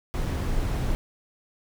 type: noise with dropouts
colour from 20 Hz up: brown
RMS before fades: -26 dBFS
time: 0.14-0.95 s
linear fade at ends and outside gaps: 0 ms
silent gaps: 0.254-0.259 s
effects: none